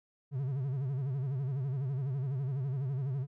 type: tone with vibrato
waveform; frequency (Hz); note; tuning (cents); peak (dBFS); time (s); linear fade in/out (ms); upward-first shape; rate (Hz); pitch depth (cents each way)
triangle; 134.2; C3; +44; -29; 0.31-3.27; 50; sine; 12; 130
effects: none